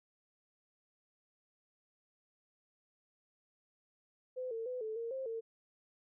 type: tone with pitch steps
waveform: sine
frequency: 509 / 452.6 / 503 / 437.1 / 462.2 / 529 / 453.5 Hz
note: C5 / A4 / B4 / A4 / A#4 / C5 / A#4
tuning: -48 / +49 / +32 / -11 / -15 / +19 / -48 cents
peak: -37 dBFS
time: 4.36-5.41 s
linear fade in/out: 20 ms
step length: 150 ms
effects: none